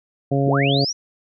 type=harmonic tone; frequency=138.59 Hz; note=C#3; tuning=in tune; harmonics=1 / 2 / 3 / 4 / 5; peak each=-19 / -22 / -24 / -25 / -26 dBFS; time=0.31-0.85 s; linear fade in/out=10 ms
type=linear sweep; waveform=sine; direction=up; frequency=36.71 to 5920 Hz; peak=-21 dBFS; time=0.46-0.93 s; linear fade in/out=20 ms
effects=none